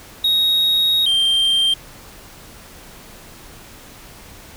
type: tone pair in turn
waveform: triangle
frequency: 3768 / 3168 Hz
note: A#7 / G7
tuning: +18 / +18 cents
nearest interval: minor third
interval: 300 cents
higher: first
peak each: -12 dBFS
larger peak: neither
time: 0.24-1.06 / 1.06-1.74 s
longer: first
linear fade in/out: 5 ms
effects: pink hiss -41 dBFS RMS until 4.56 s